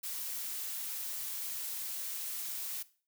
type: noise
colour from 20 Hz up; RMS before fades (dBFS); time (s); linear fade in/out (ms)
blue; -39; 0.03-2.83; 10
effects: noise-tail reverb RT60 0.4 s tail -18 dB re dry